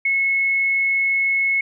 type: tone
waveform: sine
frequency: 2187 Hz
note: C#7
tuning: 24 cents flat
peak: -16 dBFS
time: 0.05-1.61 s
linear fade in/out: 5 ms
effects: none